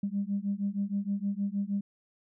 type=beating tone pair; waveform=sine; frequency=197.3 / 203.7 Hz; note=G3 / G#3; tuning=+11 / -33 cents; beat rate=6.4 Hz; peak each=-31 dBFS; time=0.03-1.81 s; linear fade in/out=5 ms; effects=tanh soft clip ceiling -21 dBFS